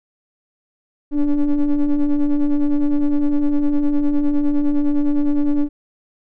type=ring-modulated tone; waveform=triangle; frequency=143.1 Hz; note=D3; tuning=45 cents flat; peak=-8 dBFS; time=1.11-5.69 s; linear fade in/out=50 ms; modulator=148 Hz; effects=none